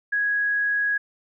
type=tone; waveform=sine; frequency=1661.2 Hz; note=G#6; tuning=in tune; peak=-20 dBFS; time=0.12-0.98 s; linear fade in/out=10 ms; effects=none